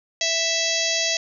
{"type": "harmonic tone", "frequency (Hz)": 659.3, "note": "E5", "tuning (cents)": 0, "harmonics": [1, 3, 4, 5, 6, 7, 8, 9, 10], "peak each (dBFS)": [-29, -29, -29, -29, -29, -29, -29, -29, -29], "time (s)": [0.21, 1.17], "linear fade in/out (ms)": 2, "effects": []}